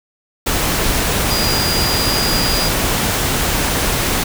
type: tone in noise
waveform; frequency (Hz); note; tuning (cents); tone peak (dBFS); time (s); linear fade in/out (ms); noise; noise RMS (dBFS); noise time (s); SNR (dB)
sine; 4857; D#8; -43; -19; 1.3-2.69; 10; pink; -17; 0.46-4.24; -5
effects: none